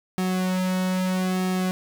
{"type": "tone with flanger", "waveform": "sawtooth", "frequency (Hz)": 185, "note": "F#3", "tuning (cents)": 0, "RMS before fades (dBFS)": -24, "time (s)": [0.18, 1.71], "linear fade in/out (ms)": 0, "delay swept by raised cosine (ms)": [2, 2.92], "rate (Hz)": 0.78, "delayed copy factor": -0.95, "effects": []}